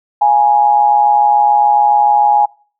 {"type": "tone with amplitude modulation", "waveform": "sine", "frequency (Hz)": 830.6, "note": "G#5", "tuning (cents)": 0, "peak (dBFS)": -4, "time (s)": [0.21, 2.46], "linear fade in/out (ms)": 10, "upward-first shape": "sine", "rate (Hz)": 127, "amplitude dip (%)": 60, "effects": ["noise-tail reverb RT60 0.4 s tail -23 dB re dry"]}